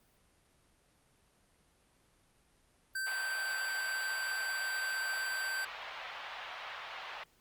square tone, 1554 Hz, G6, 16 cents flat, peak -35 dBFS, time 2.95-5.65 s, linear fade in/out 5 ms
pink band-pass noise, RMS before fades -45 dBFS, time 3.06-7.24 s, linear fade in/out 10 ms, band 720 to 3500 Hz, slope 24 dB/octave
effects pink hiss -69 dBFS RMS until 7.4 s + Opus 32 kbps

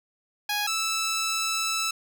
10% pulse tone pair in turn, 829 / 1316 Hz, G#5 / E6, -3 / -3 cents, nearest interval minor sixth, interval 800 cents, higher second, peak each -17 dBFS, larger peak neither, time 0.49-0.67 / 0.67-1.91 s, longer second, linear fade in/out 5 ms, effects none

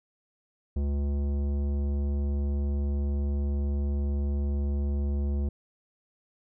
sine tone with tanh clipping, 71.1 Hz, C#2, 45 cents sharp, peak -27 dBFS, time 0.76-5.49 s, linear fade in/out 5 ms, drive 14 dB, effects none

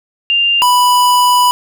sine / square tone pair in turn, 2794 / 987.8 Hz, F7 / B5, 0 / 0 cents, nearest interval octave + tritone, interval 1800 cents, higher first, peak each -9 / -8 dBFS, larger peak second, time 0.3-0.62 / 0.62-1.51 s, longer second, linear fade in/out 0 ms, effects none

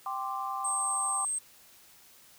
sine chord, G suspended fourth, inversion none, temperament just, 784 / 1045.3 / 1176 Hz, G5 / C6 / D6, 0 / -2 / +2 cents, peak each -36 dBFS, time 0.06-1.25 s, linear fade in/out 2 ms
sine tone, 8350 Hz, C9, 5 cents flat, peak -29 dBFS, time 0.64-1.39 s, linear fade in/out 10 ms
effects white hiss -57 dBFS RMS until 2.38 s

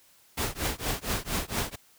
pink noise with tremolo, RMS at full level -27 dBFS, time 0.37-1.76 s, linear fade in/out 10 ms, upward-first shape triangle, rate 4.3 Hz, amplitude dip 100%, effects white hiss -60 dBFS RMS until 1.98 s

